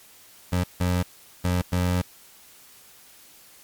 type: tone bursts at uneven times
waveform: 25% pulse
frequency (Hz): 89.7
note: F2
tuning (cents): +47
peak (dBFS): -17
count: 4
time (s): 0.52-0.64 / 0.8-1.03 / 1.44-1.62 / 1.72-2.02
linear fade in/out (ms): 10
effects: white hiss -51 dBFS RMS until 3.63 s + MP3 96 kbps